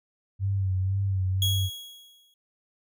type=tone with vibrato; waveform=sine; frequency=95.9 Hz; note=G2; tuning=37 cents flat; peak=-23 dBFS; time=0.39-1.7 s; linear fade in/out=50 ms; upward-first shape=sine; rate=2 Hz; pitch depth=50 cents each way
type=tone with exponential decay; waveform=40% pulse; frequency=3322 Hz; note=G#7; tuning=in tune; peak=-22 dBFS; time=1.42-2.34 s; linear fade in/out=2 ms; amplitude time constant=200 ms
effects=none